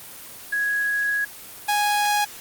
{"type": "tone pair in turn", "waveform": ["sine", "sawtooth"], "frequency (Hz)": [1663, 828.9], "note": ["G#6", "G#5"], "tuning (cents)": [2, -4], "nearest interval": "octave", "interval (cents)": 1206, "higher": "first", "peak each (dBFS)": [-19, -15], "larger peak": "second", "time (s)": [[0.52, 1.25], [1.68, 2.25]], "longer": "first", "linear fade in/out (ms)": 10, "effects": ["white hiss -40 dBFS RMS until 2.4 s", "Opus 24 kbps"]}